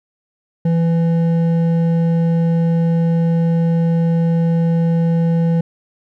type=tone with hard clipping; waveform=triangle; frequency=166.6 Hz; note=E3; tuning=19 cents sharp; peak=-14 dBFS; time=0.65-5.61 s; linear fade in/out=5 ms; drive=11 dB; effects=none